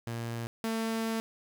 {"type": "tone pair in turn", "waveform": "sawtooth", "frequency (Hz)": [116.54, 224.6], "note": ["A#2", "A3"], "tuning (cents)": [0, 36], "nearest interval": "major seventh", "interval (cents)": 1136, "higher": "second", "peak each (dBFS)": [-30, -26], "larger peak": "second", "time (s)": [[0.07, 0.47], [0.64, 1.2]], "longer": "second", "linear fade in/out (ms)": 0, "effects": ["9-bit"]}